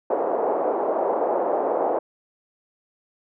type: band-pass noise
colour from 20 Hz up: pink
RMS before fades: -23 dBFS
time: 0.1-1.99 s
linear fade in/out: 5 ms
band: 420 to 790 Hz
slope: 24 dB/octave
effects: none